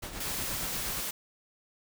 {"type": "noise with tremolo", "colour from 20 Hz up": "pink", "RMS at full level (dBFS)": -38, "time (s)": [0.02, 1.01], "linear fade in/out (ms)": 10, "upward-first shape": "sine", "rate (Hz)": 8.4, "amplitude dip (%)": 55}
{"type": "noise", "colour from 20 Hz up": "white", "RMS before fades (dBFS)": -35, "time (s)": [0.2, 1.11], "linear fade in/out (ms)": 5}
{"effects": []}